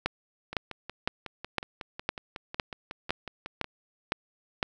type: two click trains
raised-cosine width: 0.3 ms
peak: -21 / -10 dBFS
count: 18 / 10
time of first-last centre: 0.53-3.644 / 0.06-4.629 s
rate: 5.46 / 1.97 Hz
effects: none